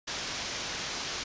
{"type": "low-pass noise", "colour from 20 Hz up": "white", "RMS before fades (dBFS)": -36, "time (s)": [0.07, 1.24], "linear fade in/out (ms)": 10, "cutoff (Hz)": 6600, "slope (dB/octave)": 48, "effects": ["resampled to 16000 Hz"]}